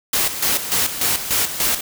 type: noise with tremolo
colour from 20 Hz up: white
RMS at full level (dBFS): -18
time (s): 0.13-1.81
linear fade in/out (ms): 5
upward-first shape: square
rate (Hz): 3.4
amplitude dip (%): 65
effects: none